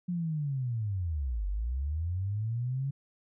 sine linear two-way sweep, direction down then up, 180.5 to 46.25 to 140.1 Hz, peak -29 dBFS, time 0.08-2.91 s, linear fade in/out 10 ms, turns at 1.47 s, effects none

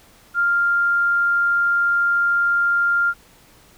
sine tone, 1396.9 Hz, F6, in tune, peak -15 dBFS, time 0.34-3.14 s, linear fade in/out 50 ms, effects pink hiss -51 dBFS RMS until 3.77 s

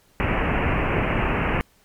pink low-pass noise, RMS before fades -22 dBFS, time 0.2-1.61 s, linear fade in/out 0 ms, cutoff 2800 Hz, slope 96 dB/octave, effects pink hiss -59 dBFS RMS until 1.84 s + MP3 96 kbps

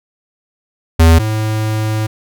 square tone pair in turn, 82 / 108.65 Hz, E2 / A2, -9 / -21 cents, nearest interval perfect fourth, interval 488 cents, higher second, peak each -5 / -15 dBFS, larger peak first, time 0.99-1.19 / 1.19-2.07 s, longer second, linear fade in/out 10 ms, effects none

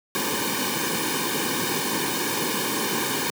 pink noise with comb filter, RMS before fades -25 dBFS, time 0.15-3.3 s, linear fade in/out 0 ms, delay 1.5 ms, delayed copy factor -1, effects high-pass 200 Hz 12 dB/octave

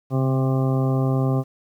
harmonic tone with a mistuned harmonic, 131.9 Hz, C3, 14 cents sharp, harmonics 1 / 2 / 3 / 4 / 5 / 6 / 8 / 9, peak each -19 / -25 / -29 / -31 / -33 / -35 / -37 / -38 dBFS, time 0.1-1.44 s, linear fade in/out 50 ms, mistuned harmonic 1, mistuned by +25 cents, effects 9-bit

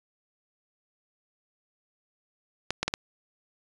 clicks, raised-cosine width 0.2 ms, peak -9 dBFS, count 4, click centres 2.706 / 2.83 / 2.88 / 2.939 s, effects resampled to 22050 Hz

